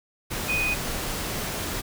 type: tone in noise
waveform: sine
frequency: 2489 Hz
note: D#7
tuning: in tune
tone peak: -23 dBFS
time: 0.48-0.75 s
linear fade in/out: 20 ms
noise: pink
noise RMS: -30 dBFS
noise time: 0.3-1.82 s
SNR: +4 dB
effects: none